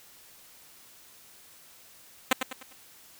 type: tone with echo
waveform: 5% pulse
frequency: 259.1 Hz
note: C4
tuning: 17 cents flat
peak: -7 dBFS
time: 2.31-2.33 s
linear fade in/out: 5 ms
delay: 100 ms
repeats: 4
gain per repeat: -8 dB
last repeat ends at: 2.73 s
effects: white hiss -54 dBFS RMS until 3.19 s